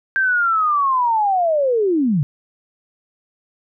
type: linear sweep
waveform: sine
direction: down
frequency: 1590 to 130.81 Hz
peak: -14 dBFS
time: 0.16-2.23 s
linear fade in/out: 0 ms
effects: none